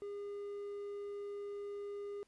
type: tone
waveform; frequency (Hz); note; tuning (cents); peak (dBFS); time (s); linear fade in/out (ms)
triangle; 406.5; G#4; -37; -39; 0.02-2.23; 0
effects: pink hiss -74 dBFS RMS until 2.27 s + resampled to 24000 Hz